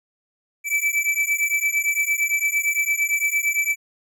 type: beating tone pair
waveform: square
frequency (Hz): 2310 / 2318.8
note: D7 / D7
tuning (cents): -29 / -23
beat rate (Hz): 8.8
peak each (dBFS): -23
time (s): 0.64-3.76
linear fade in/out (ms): 50
effects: none